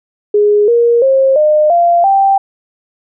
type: tone with pitch steps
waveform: sine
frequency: 415.1 / 471.3 / 535.2 / 607.7 / 690.1 / 783.6 Hz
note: G#4 / A#4 / C5 / D#5 / F5 / G5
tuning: -1 / +19 / +39 / -41 / -21 / -1 cents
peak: -6 dBFS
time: 0.34-2.38 s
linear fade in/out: 5 ms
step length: 340 ms
effects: none